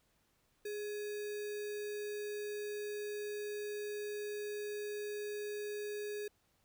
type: tone with sample-and-hold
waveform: sine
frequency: 415.9 Hz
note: G#4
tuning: 2 cents sharp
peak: -38 dBFS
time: 0.65-6.28 s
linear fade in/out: 5 ms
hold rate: 2100 Hz
effects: pink hiss -75 dBFS RMS until 6.64 s